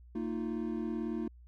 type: chord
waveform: triangle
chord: Bb suspended fourth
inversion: none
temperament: equal with one note detuned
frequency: 227.4 / 311.1 / 349.2 Hz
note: Bb3 / Eb4 / F4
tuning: -43 / 0 / 0 cents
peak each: -34 / -36 / -37 dBFS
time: 0.15-1.28 s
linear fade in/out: 5 ms
effects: added 60 Hz sine -52 dBFS peak until 1.47 s